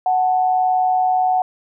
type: tone pair together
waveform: sine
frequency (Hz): 740 / 881.2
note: F#5 / A5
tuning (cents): 0 / +2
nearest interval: minor third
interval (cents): 302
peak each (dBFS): -14 / -25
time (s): 0.06-1.42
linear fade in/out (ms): 2
effects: none

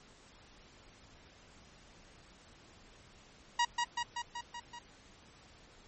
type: tone with echo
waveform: sawtooth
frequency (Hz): 954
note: A#5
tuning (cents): +40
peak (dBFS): -23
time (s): 3.59-3.65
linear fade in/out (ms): 5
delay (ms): 190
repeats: 6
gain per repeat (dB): -3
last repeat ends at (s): 4.79
effects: pink hiss -59 dBFS RMS until 5.87 s + MP3 32 kbps

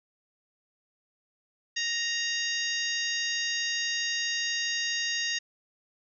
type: harmonic tone with a mistuned harmonic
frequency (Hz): 932.3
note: A#5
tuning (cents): 0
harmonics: 2 / 3 / 4 / 5 / 6 / 7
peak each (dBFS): -32 / -34 / -35 / -36 / -37 / -37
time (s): 1.76-5.39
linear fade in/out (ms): 10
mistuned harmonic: 5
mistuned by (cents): +50
effects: none

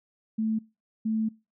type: tone pair in turn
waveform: sine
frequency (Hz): 220 / 220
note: A3 / A3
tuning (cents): 0 / 0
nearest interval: unison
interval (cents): 0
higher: neither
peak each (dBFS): -24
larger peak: neither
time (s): 0.38-0.59 / 1.05-1.29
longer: second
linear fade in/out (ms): 10
effects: noise-tail reverb RT60 0.3 s tail -24 dB re dry

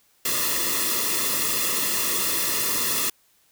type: noise with comb filter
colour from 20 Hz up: white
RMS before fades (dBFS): -24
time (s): 0.25-3.1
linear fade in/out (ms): 5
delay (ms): 1.3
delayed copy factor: -1
effects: white hiss -62 dBFS RMS until 3.51 s

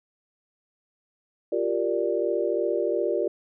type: chord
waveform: sine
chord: G minor seventh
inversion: third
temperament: equal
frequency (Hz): 349.2 / 392 / 466.2 / 587.3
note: F4 / G4 / Bb4 / D5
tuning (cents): 0 / 0 / 0 / 0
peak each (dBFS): -28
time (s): 1.52-3.28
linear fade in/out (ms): 5
effects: none

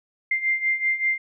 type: beating tone pair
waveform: sine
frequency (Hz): 2093 / 2098.2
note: C7 / C7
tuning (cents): 0 / +4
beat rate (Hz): 5.2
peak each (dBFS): -26 / -22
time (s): 0.31-1.18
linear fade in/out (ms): 5
effects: none

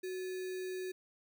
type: tone with sample-and-hold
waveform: sine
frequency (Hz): 370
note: F#4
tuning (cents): 0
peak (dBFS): -37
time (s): 0.03-0.92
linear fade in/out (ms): 10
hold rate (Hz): 2100
effects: none

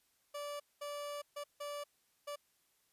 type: tone bursts at uneven times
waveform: 30% pulse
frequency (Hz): 581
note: D5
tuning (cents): -19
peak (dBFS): -38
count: 5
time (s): 0.34-0.6 / 0.81-1.22 / 1.36-1.44 / 1.6-1.84 / 2.27-2.36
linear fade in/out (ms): 10
effects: white hiss -75 dBFS RMS until 2.92 s + resampled to 32000 Hz

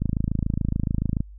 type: click train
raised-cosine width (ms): 5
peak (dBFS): -11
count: 33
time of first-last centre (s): 0.02-1.205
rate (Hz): 27
effects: added 50 Hz sine -40 dBFS peak until 1.38 s

